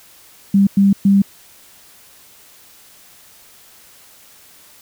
sine tone bursts at uneven times, 197.8 Hz, G3, 16 cents sharp, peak -8 dBFS, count 3, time 0.54-0.67 / 0.77-0.93 / 1.05-1.22 s, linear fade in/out 5 ms, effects white hiss -46 dBFS RMS until 4.81 s

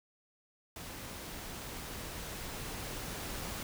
pink noise with level ramp, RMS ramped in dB -45 to -40 dBFS, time 0.76-3.63 s, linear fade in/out 2 ms, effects none

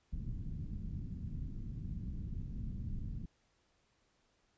pink low-pass noise, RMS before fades -41 dBFS, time 0.12-3.26 s, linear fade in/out 10 ms, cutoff 210 Hz, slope 24 dB/octave, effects pink hiss -75 dBFS RMS until 4.57 s + resampled to 16000 Hz

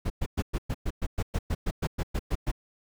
brown noise bursts, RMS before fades -27 dBFS, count 16, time 0.05-2.516 s, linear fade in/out 10 ms, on 51 ms, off 110 ms, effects none

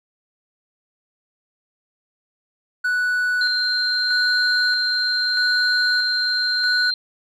triangle tone with tremolo, 1480 Hz, F#6, in tune, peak -16 dBFS, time 2.84-6.91 s, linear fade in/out 10 ms, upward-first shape square, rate 0.79 Hz, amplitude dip 40%
sine tone, 4157 Hz, C8, 12 cents flat, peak -20 dBFS, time 3.41-6.94 s, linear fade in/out 2 ms
effects none

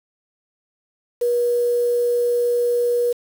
sine tone with quantisation, 481.6 Hz, B4, 44 cents flat, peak -16 dBFS, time 1.21-3.13 s, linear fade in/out 10 ms, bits 6, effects none

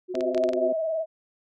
sine tone with tremolo, 364.9 Hz, F#4, 24 cents flat, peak -24 dBFS, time 0.08-0.73 s, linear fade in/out 50 ms, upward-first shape sine, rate 11 Hz, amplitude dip 80%
harmonic tone, 129.1 Hz, C3, 23 cents flat, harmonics 2 / 3 / 4 / 5, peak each -33 / -38 / -33 / -29 dBFS, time 0.14-0.73 s, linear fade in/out 5 ms
clicks, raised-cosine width 0.2 ms, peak -19 dBFS, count 7, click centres 0.153 / 0.208 / 0.347 / 0.378 / 0.438 / 0.49 / 0.534 s
sine tone with vibrato, 641 Hz, E5, 49 cents flat, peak -24 dBFS, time 0.21-1.06 s, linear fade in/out 50 ms, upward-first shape sine, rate 19 Hz, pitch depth 46 cents each way
effects none

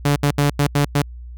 sawtooth tone bursts at uneven times, 144 Hz, D3, 34 cents flat, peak -10 dBFS, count 6, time 0.05-0.16 / 0.23-0.31 / 0.38-0.5 / 0.59-0.67 / 0.75-0.85 / 0.95-1.02 s, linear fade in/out 5 ms, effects added 60 Hz sine -32 dBFS peak until 1.37 s

